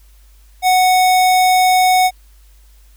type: tone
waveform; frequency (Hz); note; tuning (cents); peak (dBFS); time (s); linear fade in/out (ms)
square; 739; F#5; -2; -10; 0.62-2.11; 50
effects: added 50 Hz sine -43 dBFS peak until 2.96 s + white hiss -55 dBFS RMS until 2.96 s